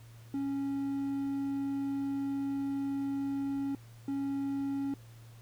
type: tone bursts at uneven times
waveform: triangle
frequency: 276.5 Hz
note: C#4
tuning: 4 cents flat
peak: -29 dBFS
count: 2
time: 0.34-3.75 / 4.08-4.94 s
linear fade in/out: 2 ms
effects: added 115 Hz sine -50 dBFS peak until 5.41 s + pink hiss -61 dBFS RMS until 5.41 s